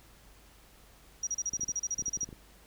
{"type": "tone bursts", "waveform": "sine", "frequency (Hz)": 5750, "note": "F8", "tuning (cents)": 50, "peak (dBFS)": -29, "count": 14, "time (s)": [1.23, 2.246], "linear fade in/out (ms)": 5, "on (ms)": 41, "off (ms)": 34}
{"type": "clicks", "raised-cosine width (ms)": 3, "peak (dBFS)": -33, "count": 11, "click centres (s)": [1.536, 1.596, 1.634, 1.692, 1.993, 2.023, 2.082, 2.173, 2.232, 2.29, 2.328]}
{"effects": ["added 50 Hz sine -59 dBFS peak until 2.66 s", "pink hiss -59 dBFS RMS until 2.66 s"]}